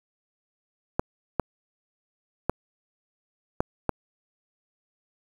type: clicks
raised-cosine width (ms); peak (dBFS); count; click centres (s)
1; -8; 5; 0.995 / 1.397 / 2.496 / 3.605 / 3.893
effects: 7-bit